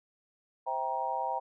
sine chord, C dominant seventh, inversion none, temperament just, 523.3 / 654.1 / 784.9 / 941.9 Hz, C5 / E5 / G5 / Bb5, 0 / -14 / +2 / +18 cents, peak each -39 / -39 / -34 / -33 dBFS, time 0.66-1.4 s, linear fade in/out 20 ms, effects none

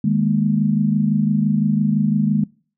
sine chord, D# suspended fourth, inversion none, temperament just, 155.56 / 207.4 / 233.3 Hz, D#3 / G#3 / A#3, 0 / -2 / +2 cents, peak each -20 / -17 / -21 dBFS, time 0.04-2.44 s, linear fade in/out 5 ms, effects noise-tail reverb RT60 0.4 s tail -23 dB re dry

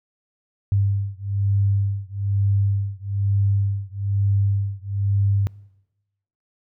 sine beating tone pair, 99.2 / 100.3 Hz, G2 / G2, +21 / +40 cents, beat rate 1.1 Hz, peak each -21 dBFS, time 0.72-5.47 s, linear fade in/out 0 ms, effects noise-tail reverb RT60 1.0 s tail -24 dB re dry

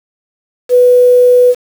sine tone with quantisation, 495 Hz, B4, 4 cents sharp, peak -3 dBFS, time 0.69-1.55 s, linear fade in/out 50 ms, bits 5, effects none

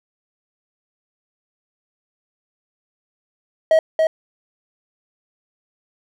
triangle tone with echo, 638 Hz, D#5, 43 cents sharp, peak -8 dBFS, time 3.71-3.79 s, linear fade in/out 2 ms, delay 280 ms, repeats 1, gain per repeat -3 dB, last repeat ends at 4.07 s, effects none

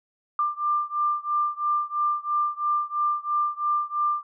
sine beating tone pair, 1189 / 1192 Hz, D6 / D6, +21 / +25 cents, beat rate 3 Hz, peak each -25 / -26 dBFS, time 0.39-4.23 s, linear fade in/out 2 ms, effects none

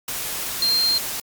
sine tone in noise, 4186 Hz, C8, in tune, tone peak -17 dBFS, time 0.62-0.98 s, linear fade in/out 2 ms, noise white, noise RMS -28 dBFS, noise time 0.08-1.2 s, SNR +8 dB, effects Opus 48 kbps

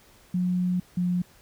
sine tone pair in turn, 180.4 / 178.33 Hz, F#3 / F3, -44 / +36 cents, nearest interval unison, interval 20 cents, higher first, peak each -22 / -22 dBFS, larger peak neither, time 0.34-0.8 / 0.97-1.22 s, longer first, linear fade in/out 5 ms, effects pink hiss -56 dBFS RMS until 1.41 s

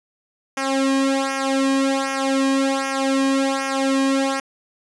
sawtooth tone with flanger, 270.2 Hz, C#4, 44 cents flat, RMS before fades -20 dBFS, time 0.57-4.4 s, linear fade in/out 5 ms, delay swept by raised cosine 0.24 to 1.44 ms, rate 1.3 Hz, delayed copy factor -0.95, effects resampled to 22050 Hz

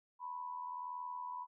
sine tone with amplitude modulation, 987.8 Hz, B5, in tune, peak -38 dBFS, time 0.19-1.47 s, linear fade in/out 50 ms, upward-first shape sine, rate 81.4 Hz, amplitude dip 60%, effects none

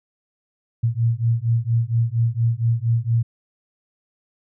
sine beating tone pair, 113.9 / 118.2 Hz, A#2 / A#2, -40 / +24 cents, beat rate 4.3 Hz, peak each -20 dBFS, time 0.83-3.23 s, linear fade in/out 10 ms, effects none

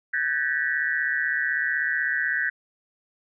sine tone cluster, 1516 / 1632 / 1768 / 1929 Hz, F#6 / G#6 / A6 / B6, +42 / -31 / +8 / -41 cents, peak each -28 dBFS, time 0.13-2.5 s, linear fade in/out 10 ms, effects none

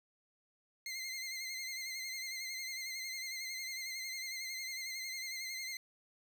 20% pulse tone with vibrato, 2093 Hz, C7, in tune, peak -35 dBFS, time 0.86-5.77 s, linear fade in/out 2 ms, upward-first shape sine, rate 11 Hz, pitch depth 46 cents each way, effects none

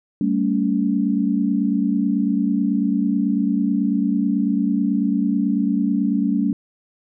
sine tone cluster, 195 / 224.1 / 282.3 Hz, G3 / A3 / C#4, -9 / +32 / +32 cents, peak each -21 dBFS, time 0.21-6.53 s, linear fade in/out 2 ms, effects none

